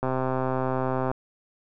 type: click train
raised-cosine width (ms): 1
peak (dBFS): -13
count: 142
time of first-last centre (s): 0.03-1.115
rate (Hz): 130
effects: none